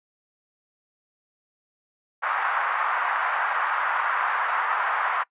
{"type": "band-pass noise", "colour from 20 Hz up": "white", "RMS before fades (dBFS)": -25, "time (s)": [2.22, 5.24], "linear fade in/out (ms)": 20, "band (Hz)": [880, 1500], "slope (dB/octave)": 24, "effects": ["noise-tail reverb RT60 0.1 s tail -23 dB re dry", "resampled to 8000 Hz"]}